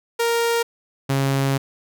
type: tone pair in turn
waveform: sawtooth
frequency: 466.2 / 136.61 Hz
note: A#4 / C#3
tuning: 0 / -25 cents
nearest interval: octave + major sixth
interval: 2125 cents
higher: first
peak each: -14 dBFS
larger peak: neither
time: 0.19-0.63 / 1.09-1.58 s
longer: second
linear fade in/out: 10 ms
effects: none